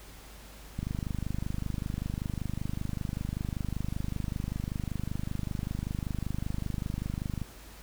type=click train; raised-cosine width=5 ms; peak=-20 dBFS; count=168; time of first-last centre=0.79-7.417 s; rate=25.2 Hz; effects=added 50 Hz sine -50 dBFS peak until 7.82 s + pink hiss -51 dBFS RMS until 7.82 s